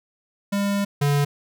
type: tone pair in turn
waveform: square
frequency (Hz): 200.9 / 143.63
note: G3 / D3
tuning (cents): +43 / -38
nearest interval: tritone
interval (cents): 581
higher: first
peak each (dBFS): -21 / -18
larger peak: second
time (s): 0.52-0.85 / 1.01-1.25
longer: first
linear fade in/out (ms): 10
effects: none